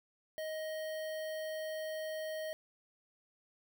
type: tone with notch filter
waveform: square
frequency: 627 Hz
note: D#5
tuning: 13 cents sharp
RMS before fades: -40 dBFS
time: 0.38-2.53 s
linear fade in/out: 0 ms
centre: 6800 Hz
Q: 1.7
effects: none